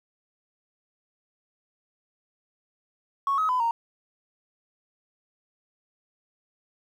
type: tone with pitch steps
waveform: triangle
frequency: 1106 / 1272 / 1006 / 927 Hz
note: C#6 / D#6 / B5 / A#5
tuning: -4 / +38 / +32 / -10 cents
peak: -18 dBFS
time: 3.27-3.71 s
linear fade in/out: 2 ms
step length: 110 ms
effects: tanh soft clip ceiling -19 dBFS + 10-bit